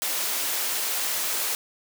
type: high-pass noise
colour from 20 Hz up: white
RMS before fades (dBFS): -27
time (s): 0.02-1.55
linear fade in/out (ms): 0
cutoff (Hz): 390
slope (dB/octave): 12
effects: none